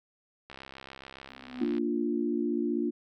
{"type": "click train", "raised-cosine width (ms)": 0.3, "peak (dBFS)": -28, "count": 87, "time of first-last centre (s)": [0.5, 1.782], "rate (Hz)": 67.1}
{"type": "tone with exponential growth", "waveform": "triangle", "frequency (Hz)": 250, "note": "B3", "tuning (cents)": 21, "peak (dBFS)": -28, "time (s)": [1.29, 1.64], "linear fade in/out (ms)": 2, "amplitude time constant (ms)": 76}
{"type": "chord", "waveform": "sine", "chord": "Bb major", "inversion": "none", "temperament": "equal", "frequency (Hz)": [233.1, 293.7, 349.2], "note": ["Bb3", "D4", "F4"], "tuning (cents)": [0, 0, 0], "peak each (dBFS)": -31, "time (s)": [1.6, 2.91], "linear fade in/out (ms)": 20}
{"effects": []}